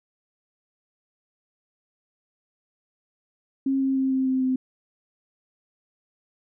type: tone with pitch steps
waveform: sine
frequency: 270 / 267.7 / 265.4 / 263.1 / 260.8 / 258.6 Hz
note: C#4 / C4 / C4 / C4 / C4 / C4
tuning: -45 / +40 / +25 / +10 / -5 / -20 cents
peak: -20 dBFS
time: 3.66-4.56 s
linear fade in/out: 5 ms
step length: 150 ms
effects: none